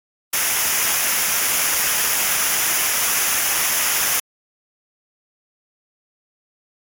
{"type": "noise with comb filter", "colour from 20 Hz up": "white", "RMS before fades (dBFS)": -19, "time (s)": [0.33, 4.2], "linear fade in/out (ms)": 5, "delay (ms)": 0.24, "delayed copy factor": -0.6, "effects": ["AAC 64 kbps"]}